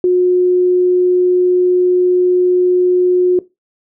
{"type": "tone", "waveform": "sine", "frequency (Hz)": 361.5, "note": "F#4", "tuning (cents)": -40, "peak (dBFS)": -8, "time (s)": [0.04, 3.39], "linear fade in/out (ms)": 2, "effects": ["noise-tail reverb RT60 0.2 s tail -17 dB re dry"]}